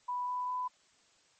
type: tone with pitch steps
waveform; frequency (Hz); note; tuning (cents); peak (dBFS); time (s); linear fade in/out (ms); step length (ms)
sine; 987.8 / 994.1 / 1000.4; B5 / B5 / B5; 0 / +11 / +22; -32; 0.08-0.68; 10; 200
effects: white hiss -67 dBFS RMS until 1.39 s + MP3 32 kbps